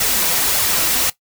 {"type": "noise with flanger", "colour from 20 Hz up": "white", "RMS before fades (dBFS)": -17, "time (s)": [0, 1.1], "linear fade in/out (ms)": 5, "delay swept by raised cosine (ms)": [1.4, 6.3], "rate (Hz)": 1.8, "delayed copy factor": 0.5, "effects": ["noise-tail reverb RT60 0.1 s tail -17 dB re dry"]}